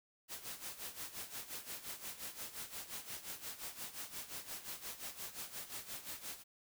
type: noise with tremolo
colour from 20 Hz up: white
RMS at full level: -44 dBFS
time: 0.28-6.44 s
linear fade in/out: 50 ms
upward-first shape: sine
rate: 5.7 Hz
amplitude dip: 75%
effects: none